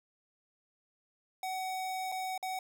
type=tone with dropouts; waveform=square; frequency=751 Hz; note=F#5; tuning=26 cents sharp; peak=-35 dBFS; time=1.43-2.59 s; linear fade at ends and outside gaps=2 ms; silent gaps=2.118-2.122 / 2.378-2.427 s; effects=none